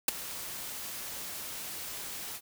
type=noise with ADSR envelope; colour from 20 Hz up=white; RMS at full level=-22 dBFS; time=0.08-2.41 s; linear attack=4 ms; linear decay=12 ms; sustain=-18 dB; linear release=57 ms; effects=none